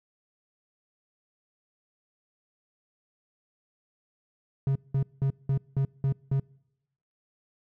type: tone bursts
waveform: triangle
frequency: 136.1 Hz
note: C#3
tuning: 31 cents flat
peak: -20 dBFS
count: 7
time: 4.67-6.398 s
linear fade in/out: 2 ms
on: 84 ms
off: 190 ms
effects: noise-tail reverb RT60 0.9 s tail -26 dB re dry